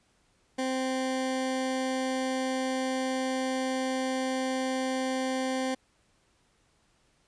20% pulse tone, 260.7 Hz, C4, 6 cents flat, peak -23 dBFS, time 0.58-5.75 s, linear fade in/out 10 ms, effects pink hiss -68 dBFS RMS until 7.27 s + resampled to 22050 Hz

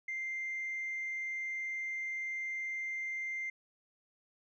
sine tone, 2093 Hz, C7, in tune, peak -34 dBFS, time 0.08-3.5 s, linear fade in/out 5 ms, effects tanh soft clip ceiling -32 dBFS

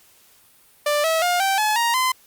sawtooth tone with pitch steps, 590 / 647.1 / 709.8 / 778.5 / 853.9 / 936.6 / 1027.2 Hz, D5 / E5 / F5 / G5 / G#5 / A#5 / C6, +8 / -32 / +28 / -12 / +48 / +8 / -32 cents, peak -14 dBFS, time 0.86-2.12 s, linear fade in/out 5 ms, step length 180 ms, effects white hiss -54 dBFS RMS until 2.26 s + Opus 48 kbps

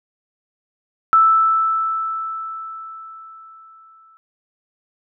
sine tone with exponential decay, 1318.5 Hz, E6, in tune, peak -8 dBFS, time 1.13-4.17 s, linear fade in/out 0 ms, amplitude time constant 660 ms, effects none

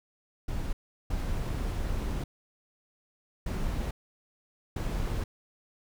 brown noise bursts at uneven times, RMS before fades -31 dBFS, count 4, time 0.48-0.73 / 1.1-2.24 / 3.46-3.91 / 4.76-5.24 s, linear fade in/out 5 ms, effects none

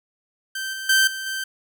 sawtooth tone with level steps, 1556 Hz, G6, 13 cents flat, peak -23 / -26 / -11 / -25 / -22 dBFS, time 0.55-1.44 s, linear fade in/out 5 ms, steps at 0.73 / 0.89 / 1.07 / 1.26 s, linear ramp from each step 5 ms, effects none

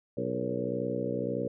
harmonic tone with a mistuned harmonic, 61.74 Hz, B1, in tune, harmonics 2 / 3 / 4 / 5 / 6 / 7 / 8 / 9, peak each -39 / -38 / -37 / -38 / -40 / -38 / -35 / -37 dBFS, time 0.17-1.48 s, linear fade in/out 5 ms, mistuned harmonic 8, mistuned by -45 cents, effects none

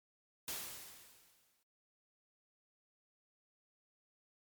white noise with exponential decay, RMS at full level -40 dBFS, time 0.48-1.63 s, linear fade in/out 1 ms, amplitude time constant 250 ms, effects MP3 96 kbps

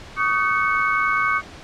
sine tone cluster, 1129 / 1239 / 1526 / 2208 Hz, C#6 / D#6 / G6 / C#7, +31 / -8 / -47 / -7 cents, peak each -23 dBFS, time 0.16-1.42 s, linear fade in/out 50 ms, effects pink hiss -40 dBFS RMS until 1.63 s + low-pass 5000 Hz 12 dB/octave

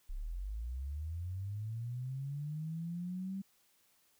sine linear sweep, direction up, 30.87 to 196 Hz, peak -37 dBFS, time 0.09-3.42 s, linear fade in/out 10 ms, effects white hiss -71 dBFS RMS until 4.19 s

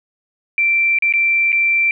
sine tone with dropouts, 2349 Hz, D7, in tune, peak -12 dBFS, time 0.58-1.91 s, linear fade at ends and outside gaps 1 ms, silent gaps 0.987-1.023 / 1.125-1.137 / 1.52-1.527 s, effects none

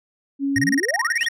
sine tone, 277.2 Hz, C#4, in tune, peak -19 dBFS, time 0.39-0.81 s, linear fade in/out 50 ms
sine exponential sweep, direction up, 99.9 to 3553 Hz, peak -24 dBFS, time 0.56-1.27 s, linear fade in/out 5 ms
square tone bursts, 1866 Hz, A#6, 1 cent sharp, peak -18 dBFS, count 14, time 0.56-1.286 s, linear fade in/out 2 ms, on 24 ms, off 30 ms
white noise with exponential growth, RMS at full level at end -35 dBFS, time 1.1-1.25 s, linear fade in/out 2 ms, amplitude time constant 32 ms
effects low-pass 9000 Hz 12 dB/octave

